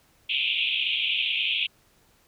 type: band-pass noise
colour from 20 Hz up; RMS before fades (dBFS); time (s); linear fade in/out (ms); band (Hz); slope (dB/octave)
pink; -26; 0.29-1.67; 10; 2400 to 3500; 96
effects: pink hiss -62 dBFS RMS until 2.27 s